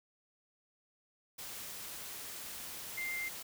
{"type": "tone in noise", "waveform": "sine", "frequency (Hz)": 2096, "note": "C7", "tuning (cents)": 2, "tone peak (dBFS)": -36, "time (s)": [2.97, 3.29], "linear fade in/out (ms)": 10, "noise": "white", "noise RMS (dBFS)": -45, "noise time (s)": [1.38, 3.43], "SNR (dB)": 6, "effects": []}